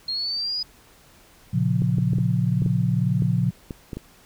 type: linear sweep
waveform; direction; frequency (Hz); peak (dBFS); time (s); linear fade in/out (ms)
sine; up; 4215 to 4978; -24; 0.08-0.63; 5
type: chord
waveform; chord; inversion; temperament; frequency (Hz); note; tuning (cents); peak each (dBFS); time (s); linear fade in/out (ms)
sine; Bb minor; none; equal with one note detuned; 116.54 / 138.59 / 176.85; Bb2 / Db3 / F3; 0 / 0 / +22; -23; 1.53-3.51; 10
type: clicks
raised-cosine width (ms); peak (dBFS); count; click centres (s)
3; -18; 10; 1.82 / 1.984 / 2.133 / 2.185 / 2.62 / 2.662 / 3.222 / 3.708 / 3.932 / 3.97
effects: pink hiss -53 dBFS RMS until 4.25 s